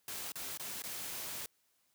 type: noise with dropouts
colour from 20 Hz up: white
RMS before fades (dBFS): -42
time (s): 0.08-1.46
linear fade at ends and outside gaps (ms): 1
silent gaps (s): 0.32-0.356 / 0.574-0.597 / 0.821-0.838
effects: white hiss -75 dBFS RMS until 1.94 s + high-pass 60 Hz 12 dB/octave